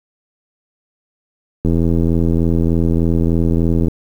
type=click train; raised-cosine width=3 ms; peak=-4 dBFS; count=187; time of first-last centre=1.65-3.883 s; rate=83.3 Hz; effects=7-bit